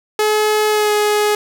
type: tone with pitch glide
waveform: sawtooth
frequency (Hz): 426.3 to 419.2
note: G#4 to G#4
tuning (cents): +45 to +16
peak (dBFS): -9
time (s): 0.19-1.35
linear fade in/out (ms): 2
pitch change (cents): -29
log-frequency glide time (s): 0.69-0.93
effects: none